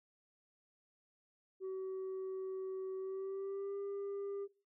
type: tone with pitch glide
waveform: sine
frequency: 379.2 to 399.2 Hz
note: F#4 to G4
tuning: +43 to +32 cents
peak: -36 dBFS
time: 1.6-4.48 s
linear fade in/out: 50 ms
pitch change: +89 cents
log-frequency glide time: 2.97-3.77 s
effects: noise-tail reverb RT60 0.3 s tail -19 dB re dry + tanh soft clip ceiling -38 dBFS